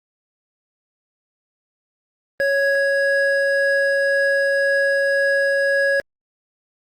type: tone pair together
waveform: triangle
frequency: 555 / 1663.1 Hz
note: C#5 / G#6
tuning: +2 / +2 cents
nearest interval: octave + perfect fifth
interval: 1900 cents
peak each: -16 / -17 dBFS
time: 2.4-6 s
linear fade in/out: 0 ms
effects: Opus 24 kbps